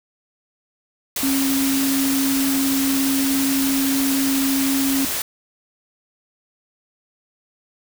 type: tone in noise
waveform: sine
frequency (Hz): 271.4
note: C#4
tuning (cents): -36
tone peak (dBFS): -18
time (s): 1.23-5.05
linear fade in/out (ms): 2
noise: white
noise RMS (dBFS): -24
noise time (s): 1.16-5.22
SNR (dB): +3
effects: none